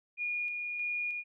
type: tone with tremolo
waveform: sine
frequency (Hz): 2436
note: D#7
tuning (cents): -37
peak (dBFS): -31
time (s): 0.17-1.24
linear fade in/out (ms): 50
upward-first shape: square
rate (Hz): 1.6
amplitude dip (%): 30
effects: none